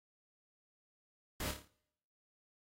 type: noise with echo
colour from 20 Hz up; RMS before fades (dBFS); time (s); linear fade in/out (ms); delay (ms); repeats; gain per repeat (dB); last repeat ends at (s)
pink; -40; 1.4-1.51; 2; 28; 6; -5; 1.678
effects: noise-tail reverb RT60 0.8 s tail -25 dB re dry + AAC 48 kbps